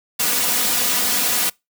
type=noise with comb filter; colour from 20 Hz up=white; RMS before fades=-19 dBFS; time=0.19-1.5 s; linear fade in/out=10 ms; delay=4.1 ms; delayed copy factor=+0.9; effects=noise-tail reverb RT60 0.2 s tail -24 dB re dry + high-pass 80 Hz 12 dB/octave